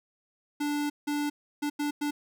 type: tone bursts at uneven times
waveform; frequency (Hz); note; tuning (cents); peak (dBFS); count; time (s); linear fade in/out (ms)
square; 292.8; D4; -5; -28; 5; 0.6-0.9 / 1.07-1.3 / 1.62-1.7 / 1.79-1.91 / 2.01-2.11; 10
effects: none